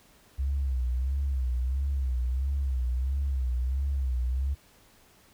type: tone with vibrato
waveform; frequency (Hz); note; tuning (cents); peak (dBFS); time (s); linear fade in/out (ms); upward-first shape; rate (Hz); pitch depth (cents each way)
sine; 65.41; C2; 0; -24; 0.38-4.55; 20; sine; 1.5; 110
effects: tanh soft clip ceiling -21 dBFS + pink hiss -59 dBFS RMS until 5.33 s